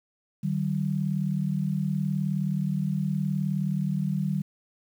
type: tone pair together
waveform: sine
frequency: 151.72 / 190.9 Hz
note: D#3 / G3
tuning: -43 / -46 cents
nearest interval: major third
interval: 397 cents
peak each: -27 dBFS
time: 0.43-4.42 s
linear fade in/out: 10 ms
effects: 9-bit